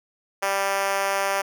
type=tone with high-pass filter; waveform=5% pulse; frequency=196.6 Hz; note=G3; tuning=5 cents sharp; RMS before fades=-24 dBFS; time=0.42-1.42 s; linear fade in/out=10 ms; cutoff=580 Hz; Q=1.9; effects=none